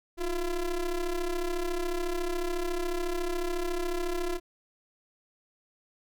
square ring-modulated tone, 169 Hz, E3, 43 cents sharp, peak -26 dBFS, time 0.17-4.4 s, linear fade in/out 50 ms, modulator 186 Hz, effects none

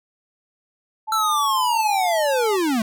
sine tone with pitch glide, 870 to 861 Hz, A5 to A5, -20 to -38 cents, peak -24 dBFS, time 1.07-2.57 s, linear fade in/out 20 ms, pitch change -18 cents, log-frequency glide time 2.34-2.44 s
square linear sweep, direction down, 1345 to 209.3 Hz, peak -19 dBFS, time 1.12-2.82 s, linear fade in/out 2 ms
effects none

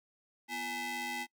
sawtooth ring-modulated tone, 587.3 Hz, D5, in tune, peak -29 dBFS, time 0.48-1.27 s, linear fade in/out 50 ms, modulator 1420 Hz, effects noise-tail reverb RT60 0.1 s tail -23 dB re dry

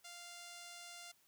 5% pulse tone, 697 Hz, F5, 4 cents flat, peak -39 dBFS, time 0.04-1.12 s, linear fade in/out 10 ms, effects white hiss -72 dBFS RMS until 1.27 s

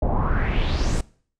brown noise with low-pass filter sweep, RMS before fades -21 dBFS, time 0.02-1.01 s, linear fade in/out 5 ms, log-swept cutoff 630 to 8800 Hz, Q 3.6, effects noise-tail reverb RT60 0.5 s tail -22 dB re dry

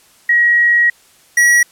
sine / square tone pair in turn, 1902 / 1919.7 Hz, A#6 / B6, +34 / -50 cents, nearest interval unison, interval 16 cents, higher second, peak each -8 dBFS, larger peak neither, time 0.29-0.9 / 1.37-1.63 s, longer first, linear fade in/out 5 ms, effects white hiss -49 dBFS RMS until 1.71 s + low-pass 12000 Hz 12 dB/octave

